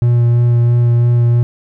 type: tone with vibrato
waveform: triangle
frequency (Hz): 119.5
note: A#2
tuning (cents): +43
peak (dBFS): -6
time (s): 0.02-1.43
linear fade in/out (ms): 0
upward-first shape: sine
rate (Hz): 3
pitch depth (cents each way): 12
effects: none